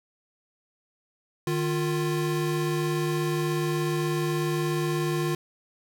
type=tone pair together; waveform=square; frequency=152.8 / 351 Hz; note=D#3 / F4; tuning=-31 / +9 cents; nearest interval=octave + major second; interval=1440 cents; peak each=-28 dBFS; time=1.47-5.35 s; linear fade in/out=2 ms; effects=none